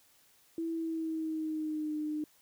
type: tone with pitch glide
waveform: sine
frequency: 329.3 to 303.7 Hz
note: E4 to D#4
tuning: -2 to -42 cents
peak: -32 dBFS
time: 0.58-2.24 s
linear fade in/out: 2 ms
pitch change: -140 cents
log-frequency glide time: 0.7-1.95 s
effects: white hiss -65 dBFS RMS until 2.41 s